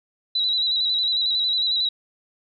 sine tone with vibrato, 3921 Hz, B7, 13 cents flat, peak -19 dBFS, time 0.35-1.89 s, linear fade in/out 5 ms, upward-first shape square, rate 11 Hz, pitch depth 33 cents each way, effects none

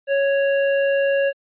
square tone, 554.4 Hz, C#5, in tune, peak -17 dBFS, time 0.07-1.33 s, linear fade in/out 50 ms, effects resampled to 8000 Hz

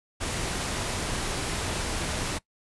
pink noise, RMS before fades -30 dBFS, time 0.2-2.39 s, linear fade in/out 20 ms, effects noise-tail reverb RT60 0.1 s tail -21 dB re dry + resampled to 24000 Hz

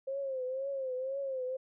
sine tone with vibrato, 530 Hz, C5, 22 cents sharp, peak -33 dBFS, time 0.07-1.57 s, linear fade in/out 10 ms, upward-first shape triangle, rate 2 Hz, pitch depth 95 cents each way, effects none

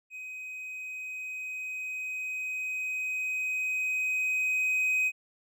triangle tone with level ramp, 2517 Hz, D#7, 19 cents sharp, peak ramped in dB -37 to -22 dBFS, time 0.1-5.12 s, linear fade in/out 50 ms, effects none

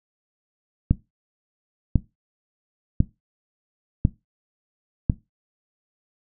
click train, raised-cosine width 5 ms, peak -4 dBFS, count 5, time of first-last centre 0.91-5.098 s, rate 0.955 Hz, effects noise-tail reverb RT60 0.2 s tail -17 dB re dry

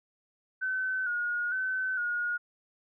sine tone with vibrato, 1480 Hz, F#6, in tune, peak -28 dBFS, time 0.61-2.38 s, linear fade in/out 20 ms, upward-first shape square, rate 1.1 Hz, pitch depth 49 cents each way, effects none

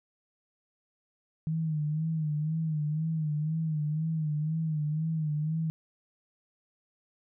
sine tone with vibrato, 155.56 Hz, D#3, in tune, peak -27 dBFS, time 1.47-5.7 s, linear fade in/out 0 ms, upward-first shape sine, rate 2 Hz, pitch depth 71 cents each way, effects none

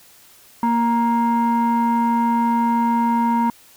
sine tone pair together, 233.1 / 937 Hz, A#3 / A#5, 0 / +9 cents, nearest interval 2 octaves, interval 2409 cents, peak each -16 dBFS, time 0.63-3.5 s, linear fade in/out 2 ms, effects tanh soft clip ceiling -12 dBFS + white hiss -49 dBFS RMS until 3.76 s

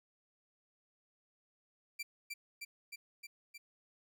sawtooth tone with echo, 2349 Hz, D7, in tune, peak -35 dBFS, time 1.99-2.03 s, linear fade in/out 10 ms, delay 310 ms, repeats 5, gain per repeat -2 dB, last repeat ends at 3.58 s, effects none

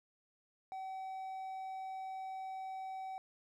triangle tone, 762 Hz, G5, 49 cents flat, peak -39 dBFS, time 0.72-3.18 s, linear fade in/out 0 ms, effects none

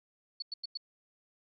sine tone bursts, 4435 Hz, C#8, in tune, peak -35 dBFS, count 4, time 0.4-0.774 s, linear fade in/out 5 ms, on 23 ms, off 94 ms, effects none

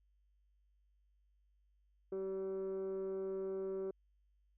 sine tone with frequency modulation, 383.4 Hz, G4, 38 cents flat, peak -35 dBFS, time 2.12-3.91 s, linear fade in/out 5 ms, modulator 191 Hz, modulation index 0.45, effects tanh soft clip ceiling -36 dBFS + added 50 Hz sine -70 dBFS peak until 4.57 s

